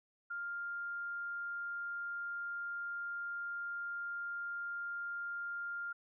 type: tone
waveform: sine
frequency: 1400 Hz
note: F6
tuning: 4 cents sharp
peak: -38 dBFS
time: 0.3-5.93 s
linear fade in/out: 10 ms
effects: none